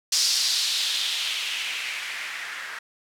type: noise with low-pass filter sweep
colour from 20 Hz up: violet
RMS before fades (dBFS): -27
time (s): 0.12-2.79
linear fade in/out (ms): 5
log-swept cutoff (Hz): 5200 to 1600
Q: 2.6
effects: none